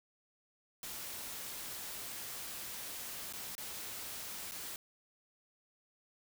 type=noise with dropouts; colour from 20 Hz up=white; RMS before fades=-44 dBFS; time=0.83-4.76 s; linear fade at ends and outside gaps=1 ms; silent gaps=3.326-3.335 / 3.552-3.58 / 4.512-4.519 s; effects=none